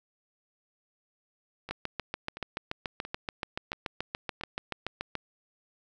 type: two click trains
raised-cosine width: 0.3 ms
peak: -16 / -24 dBFS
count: 25 / 5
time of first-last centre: 1.71-5.153 / 1.69-4.411 s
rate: 6.97 / 1.47 Hz
effects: none